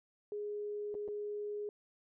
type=tone with dropouts; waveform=sine; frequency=415.3 Hz; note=G#4; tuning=in tune; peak=-37 dBFS; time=0.32-1.69 s; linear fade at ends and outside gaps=1 ms; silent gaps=0.943-0.95 / 1.079-1.085 s; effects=none